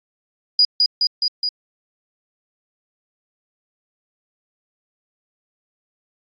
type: tone with echo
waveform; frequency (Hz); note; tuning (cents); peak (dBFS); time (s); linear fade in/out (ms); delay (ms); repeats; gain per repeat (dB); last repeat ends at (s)
sine; 4901; D#8; -27; -10; 0.59-0.65; 2; 210; 4; -2; 1.49
effects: AAC 64 kbps